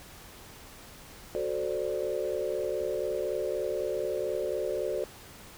sine chord, D dominant seventh, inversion first, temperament equal, 370 / 440 / 523.3 / 587.3 Hz, F#4 / A4 / C5 / D5, 0 / 0 / 0 / 0 cents, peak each -34 dBFS, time 1.35-5.04 s, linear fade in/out 0 ms, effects pink hiss -49 dBFS RMS until 5.57 s

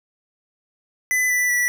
square tone with pitch steps, 2006 / 1980.7 / 1955.7 Hz, B6 / B6 / B6, +26 / +5 / -17 cents, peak -18 dBFS, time 1.11-1.68 s, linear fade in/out 0 ms, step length 190 ms, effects none

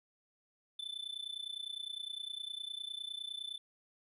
triangle tone with amplitude modulation, 3518 Hz, A7, 1 cent flat, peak -35 dBFS, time 0.79-3.58 s, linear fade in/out 5 ms, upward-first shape sine, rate 29.8 Hz, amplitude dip 90%, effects resampled to 32000 Hz

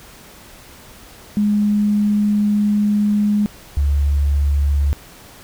sine tone pair in turn, 207.7 / 71.38 Hz, G#3 / D2, 0 / -49 cents, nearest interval octave + tritone, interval 1849 cents, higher first, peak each -13 dBFS, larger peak neither, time 1.37-3.46 / 3.77-4.93 s, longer first, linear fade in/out 0 ms, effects pink hiss -42 dBFS RMS until 5.43 s

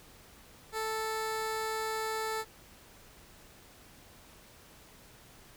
15% pulse tone, 440 Hz, A4, in tune, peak -26 dBFS, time 0.72-2.45 s, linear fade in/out 50 ms, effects pink hiss -56 dBFS RMS until 5.56 s

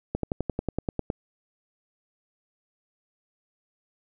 slowing click train, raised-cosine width 2 ms, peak -13 dBFS, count 11, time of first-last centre 0.15-1.102 s, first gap 83 ms, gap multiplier 1.03, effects none

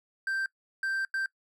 triangle tone bursts at uneven times, 1568 Hz, G6, in tune, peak -26 dBFS, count 3, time 0.27-0.46 / 0.83-1.05 / 1.14-1.26 s, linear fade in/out 2 ms, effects noise-tail reverb RT60 0.1 s tail -21 dB re dry

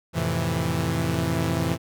sawtooth chord, F major seventh, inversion none, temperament equal, 87.31 / 110 / 130.81 / 164.81 Hz, F2 / A2 / C3 / E3, 0 / 0 / 0 / 0 cents, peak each -26 / -26 / -25 / -22 dBFS, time 0.13-1.78 s, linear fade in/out 50 ms, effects none

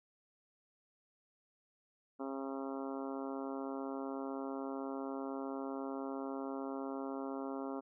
harmonic tone, 135.7 Hz, C#3, 36 cents flat, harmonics 2 / 3 / 4 / 5 / 6 / 7 / 8 / 9 / 10, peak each -41 / -45 / -47 / -49 / -51 / -52 / -53 / -54 / -55 dBFS, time 2.19-7.81 s, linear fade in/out 20 ms, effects none

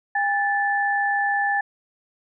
sine tone pair together, 808 / 1747.1 Hz, G#5 / A6, -48 / -13 cents, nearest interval octave + minor second, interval 1335 cents, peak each -22 dBFS, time 0.15-1.61 s, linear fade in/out 5 ms, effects none

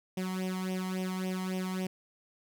sawtooth tone with flanger, 186.1 Hz, F#3, 10 cents sharp, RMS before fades -34 dBFS, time 0.17-1.87 s, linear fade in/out 5 ms, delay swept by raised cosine 0.34 to 0.99 ms, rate 3.6 Hz, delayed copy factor +0.8, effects none

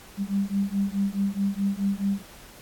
sine beating tone pair, 196 / 200.7 Hz, G3 / G3, 0 / +41 cents, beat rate 4.7 Hz, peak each -26 dBFS, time 0.17-2.23 s, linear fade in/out 50 ms, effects pink hiss -48 dBFS RMS until 2.61 s + AAC 64 kbps

